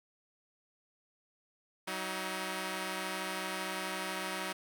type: tone pair together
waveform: 5% pulse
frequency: 188.17 / 317.8 Hz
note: F#3 / D#4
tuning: +29 / +37 cents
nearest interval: major sixth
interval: 908 cents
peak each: -27 dBFS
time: 1.87-4.53 s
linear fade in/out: 10 ms
effects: none